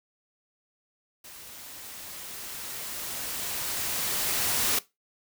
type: noise with level ramp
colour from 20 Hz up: white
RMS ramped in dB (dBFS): -46 to -25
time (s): 1.24-4.79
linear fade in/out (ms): 5
effects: noise-tail reverb RT60 0.2 s tail -18 dB re dry